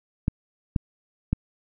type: clicks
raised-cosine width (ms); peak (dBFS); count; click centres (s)
5; -9; 3; 0.281 / 0.762 / 1.33
effects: none